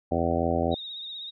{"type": "harmonic tone", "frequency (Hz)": 84.1, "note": "E2", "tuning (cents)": 35, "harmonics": [1, 2, 3, 4, 5, 6, 7, 8, 9], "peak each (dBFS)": [-31, -33, -30, -32, -33, -32, -30, -33, -31], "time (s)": [0.11, 0.75], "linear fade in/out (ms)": 10}
{"type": "tone with vibrato", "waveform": "sine", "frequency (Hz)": 3729, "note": "A#7", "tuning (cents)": 0, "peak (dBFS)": -35, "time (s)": [0.71, 1.31], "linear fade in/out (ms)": 20, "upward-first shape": "triangle", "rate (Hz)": 16, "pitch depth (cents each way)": 62}
{"effects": []}